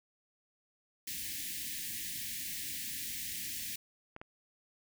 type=band-stop noise; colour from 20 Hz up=white; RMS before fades=-40 dBFS; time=1.07-3.76 s; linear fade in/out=5 ms; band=330 to 1700 Hz; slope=96 dB/octave
type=clicks; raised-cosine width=0.5 ms; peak=-30 dBFS; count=2; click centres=4.164 / 4.215 s
effects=none